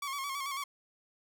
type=tone with vibrato; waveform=sawtooth; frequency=1108.7 Hz; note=C#6; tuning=in tune; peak=-31 dBFS; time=0.02-0.64 s; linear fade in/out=5 ms; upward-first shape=square; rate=9.1 Hz; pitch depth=51 cents each way; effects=none